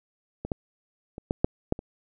clicks, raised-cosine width 2 ms, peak -19 / -14 / -24 / -11 / -6 / -9 / -23 dBFS, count 7, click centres 0.45 / 0.518 / 1.181 / 1.309 / 1.445 / 1.724 / 1.791 s, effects none

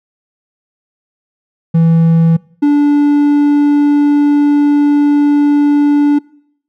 triangle tone pair in turn, 164.81 / 290.6 Hz, E3 / D4, 0 / -18 cents, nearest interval minor seventh, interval 982 cents, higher second, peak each -4 dBFS, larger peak neither, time 1.74-2.37 / 2.62-6.19 s, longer second, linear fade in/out 10 ms, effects noise-tail reverb RT60 0.7 s tail -24 dB re dry

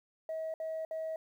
sine tone bursts, 640 Hz, D#5, 49 cents sharp, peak -33 dBFS, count 3, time 0.29-1.16 s, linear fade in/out 2 ms, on 250 ms, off 60 ms, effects tanh soft clip ceiling -32 dBFS + 11-bit

